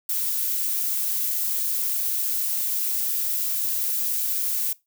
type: noise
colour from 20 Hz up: violet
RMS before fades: -25 dBFS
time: 0.09-4.73 s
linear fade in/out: 5 ms
effects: noise-tail reverb RT60 0.2 s tail -20 dB re dry